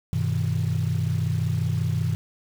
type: chord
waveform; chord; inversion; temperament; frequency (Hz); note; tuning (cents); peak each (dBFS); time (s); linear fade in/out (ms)
sine; G augmented; none; equal with one note detuned; 98 / 123.47 / 158.47; G2 / B2 / D#3; 0 / 0 / +32; -25; 0.13-2.15; 0
effects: tanh soft clip ceiling -15 dBFS + 7-bit